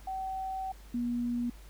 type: tone pair in turn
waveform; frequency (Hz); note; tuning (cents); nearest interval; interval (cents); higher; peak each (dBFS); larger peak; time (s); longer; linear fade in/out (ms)
sine; 763 / 240.3; G5 / B3; -47 / -47; octave + minor sixth; 2000; first; -33 / -29; second; 0.07-0.72 / 0.94-1.5; first; 5
effects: added 50 Hz sine -48 dBFS peak until 1.69 s + pink hiss -58 dBFS RMS until 1.69 s